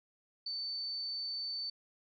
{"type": "tone", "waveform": "sine", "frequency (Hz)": 4532, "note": "C#8", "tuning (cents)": 37, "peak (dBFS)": -36, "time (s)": [0.46, 1.7], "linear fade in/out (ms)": 5, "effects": []}